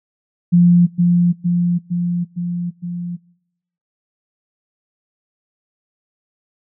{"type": "tone with echo", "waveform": "sine", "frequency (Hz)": 174.61, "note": "F3", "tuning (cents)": 0, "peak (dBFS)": -7, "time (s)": [0.52, 0.87], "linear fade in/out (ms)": 20, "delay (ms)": 460, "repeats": 5, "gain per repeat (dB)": -3, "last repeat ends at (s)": 3.17, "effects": ["noise-tail reverb RT60 0.9 s tail -25 dB re dry"]}